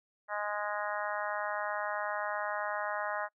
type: harmonic tone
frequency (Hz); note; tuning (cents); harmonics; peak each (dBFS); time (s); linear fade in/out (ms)
207.7; G#3; 0; 3 / 4 / 5 / 6 / 7 / 8 / 9; -38 / -39 / -40 / -41 / -41 / -42 / -43; 0.28-3.29; 50
effects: noise-tail reverb RT60 0.1 s tail -24 dB re dry